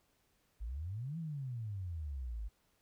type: exponential two-way sweep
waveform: sine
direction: up then down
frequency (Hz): 49.99 to 169.6 to 49.99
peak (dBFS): -38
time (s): 0.6-2.49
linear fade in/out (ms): 20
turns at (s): 1.18
effects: pink hiss -75 dBFS RMS until 2.81 s